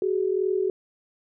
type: tone pair together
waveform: sine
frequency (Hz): 376 / 418.6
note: F#4 / G#4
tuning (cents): +28 / +14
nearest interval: major second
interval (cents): 186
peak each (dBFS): -23 / -26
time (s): 0.02-0.7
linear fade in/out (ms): 2
effects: none